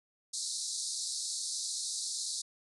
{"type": "band-pass noise", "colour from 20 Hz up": "pink", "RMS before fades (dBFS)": -37, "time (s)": [0.33, 2.42], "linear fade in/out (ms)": 10, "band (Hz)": [3900, 10000], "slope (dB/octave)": 96, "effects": []}